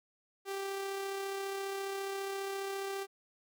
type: tone with amplitude modulation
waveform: sawtooth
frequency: 392 Hz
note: G4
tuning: in tune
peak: -31 dBFS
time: 0.45-3.07 s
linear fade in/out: 50 ms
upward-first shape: sine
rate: 34.7 Hz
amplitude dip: 25%
effects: none